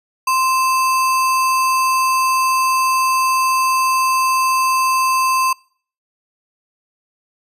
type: tone with sample-and-hold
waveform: sine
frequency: 1043 Hz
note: C6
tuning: 6 cents flat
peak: -13 dBFS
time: 0.27-5.53 s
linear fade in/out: 5 ms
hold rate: 3675 Hz
effects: noise-tail reverb RT60 0.5 s tail -26 dB re dry + resampled to 32000 Hz